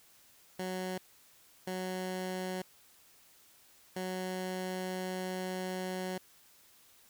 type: tone bursts at uneven times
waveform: 15% pulse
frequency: 185 Hz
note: F#3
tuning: in tune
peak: -29 dBFS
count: 3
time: 0.59-0.98 / 1.67-2.62 / 3.96-6.18 s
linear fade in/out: 5 ms
effects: white hiss -62 dBFS RMS until 7.09 s